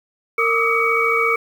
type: tone cluster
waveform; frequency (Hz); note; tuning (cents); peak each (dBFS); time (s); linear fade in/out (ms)
sine; 459.7 / 1168 / 1246 / 1300 / 2259; A#4 / D6 / D#6 / E6 / C#7; -24 / -10 / +2 / -24 / +32; -21 / -25 / -23 / -24 / -18; 0.38-1.36; 5
effects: 7-bit